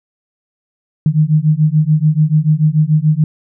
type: beating tone pair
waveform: sine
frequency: 150.6 / 157.5 Hz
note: D3 / D#3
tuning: +44 / +21 cents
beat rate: 6.9 Hz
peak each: -12 dBFS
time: 1.06-3.24 s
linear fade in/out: 2 ms
effects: none